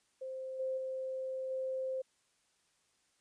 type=tone with level steps; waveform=sine; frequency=523.3 Hz; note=C5; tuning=in tune; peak=-39 / -33 / -36 / -34 dBFS; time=0.21-2.02 s; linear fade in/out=10 ms; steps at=0.59 / 0.77 / 1.5 s; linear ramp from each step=10 ms; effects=white hiss -74 dBFS RMS until 3.2 s + resampled to 22050 Hz